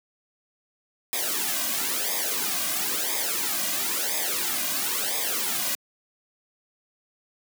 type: noise with flanger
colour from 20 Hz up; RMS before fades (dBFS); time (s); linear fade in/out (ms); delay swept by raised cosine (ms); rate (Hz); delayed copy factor
white; -27; 1.13-5.75; 0; 0.69 to 2.29; 0.99; -0.85
effects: high-pass 200 Hz 12 dB/octave